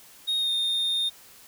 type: tone with pitch glide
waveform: triangle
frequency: 3729 to 3659 Hz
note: A#7 to A#7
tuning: 0 to -33 cents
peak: -22 dBFS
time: 0.27-1.1 s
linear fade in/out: 20 ms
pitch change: -33 cents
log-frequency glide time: 0.38-0.51 s
effects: white hiss -51 dBFS RMS until 1.47 s